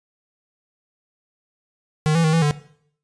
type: tone with pitch steps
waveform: square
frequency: 154.1 / 166.1 / 157.3 / 165 / 147.7 Hz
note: D#3 / E3 / D#3 / E3 / D3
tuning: -16 / +13 / +19 / +2 / +10 cents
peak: -16 dBFS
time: 2.06-2.51 s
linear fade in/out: 0 ms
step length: 90 ms
effects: noise-tail reverb RT60 0.6 s tail -17 dB re dry + resampled to 22050 Hz